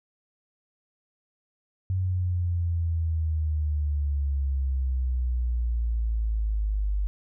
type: exponential sweep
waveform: sine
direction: down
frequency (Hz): 94 to 49.41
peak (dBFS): -23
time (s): 1.9-7.07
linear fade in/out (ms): 0
effects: none